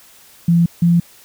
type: tone pair in turn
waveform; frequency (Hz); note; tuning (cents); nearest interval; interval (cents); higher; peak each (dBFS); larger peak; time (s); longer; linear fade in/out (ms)
sine; 170 / 171.48; F3 / F3; -46 / -31; unison; 15; second; -9; neither; 0.48-0.66 / 0.82-1; neither; 5
effects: white hiss -46 dBFS RMS until 1.24 s